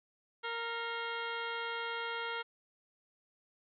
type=harmonic tone with a mistuned harmonic; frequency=464.1 Hz; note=A#4; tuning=8 cents flat; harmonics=1 / 2 / 3 / 4 / 5 / 6 / 7 / 8 / 9; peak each=-43 / -42 / -40 / -47 / -46 / -49 / -46 / -54 / -56 dBFS; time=0.43-2.43 s; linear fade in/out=20 ms; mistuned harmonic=5; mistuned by=-120 cents; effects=none